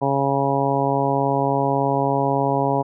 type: harmonic tone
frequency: 138.2 Hz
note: C#3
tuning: 5 cents flat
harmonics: 1 / 2 / 3 / 4 / 5 / 6 / 7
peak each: -25 / -25 / -25 / -25 / -25 / -25 / -25 dBFS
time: 0.01-2.83 s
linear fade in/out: 20 ms
effects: none